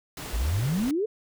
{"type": "noise", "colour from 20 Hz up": "pink", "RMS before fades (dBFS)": -37, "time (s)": [0.17, 0.91], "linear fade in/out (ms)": 2}
{"type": "exponential sweep", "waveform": "sine", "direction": "up", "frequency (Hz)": [48.72, 457.6], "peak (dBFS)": -23, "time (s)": [0.33, 1.06], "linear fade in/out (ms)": 10}
{"effects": []}